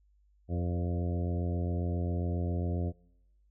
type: harmonic tone with a mistuned harmonic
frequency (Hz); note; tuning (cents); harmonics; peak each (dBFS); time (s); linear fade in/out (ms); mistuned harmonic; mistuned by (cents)
87.4; F2; +2; 1 / 2 / 3 / 4 / 5 / 6 / 7 / 8; -30 / -36 / -40 / -42 / -44 / -46 / -47 / -48; 0.48-2.93; 50; 6; +17
effects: noise-tail reverb RT60 0.9 s tail -25 dB re dry + added 50 Hz sine -63 dBFS peak until 3.5 s